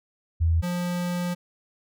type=tone pair in turn; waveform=sine / square; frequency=82.41 / 176.6 Hz; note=E2 / F3; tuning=0 / +20 cents; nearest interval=octave + minor second; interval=1320 cents; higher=second; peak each=-18 / -26 dBFS; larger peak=first; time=0.4-0.62 / 0.62-1.35 s; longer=second; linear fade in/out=20 ms; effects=none